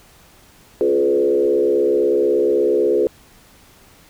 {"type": "tone with frequency modulation", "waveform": "sine", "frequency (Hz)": 423.8, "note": "G#4", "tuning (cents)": 35, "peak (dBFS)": -13, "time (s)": [0.81, 3.07], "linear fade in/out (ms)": 0, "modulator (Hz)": 68.7, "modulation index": 1.3, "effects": ["pink hiss -49 dBFS RMS until 4.09 s"]}